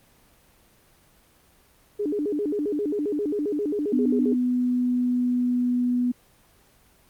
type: tone with vibrato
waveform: sine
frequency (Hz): 350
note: F4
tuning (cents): +4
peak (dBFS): -23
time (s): 1.99-4.35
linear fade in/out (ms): 10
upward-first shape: square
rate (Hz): 7.5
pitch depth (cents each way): 290
type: tone with pitch glide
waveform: sine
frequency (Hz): 249.2 to 246.1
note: B3 to B3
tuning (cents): +16 to -6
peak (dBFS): -20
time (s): 3.92-6.12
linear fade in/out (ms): 10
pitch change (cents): -22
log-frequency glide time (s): 4.04-5.78
effects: pink hiss -58 dBFS RMS until 7.09 s + Opus 24 kbps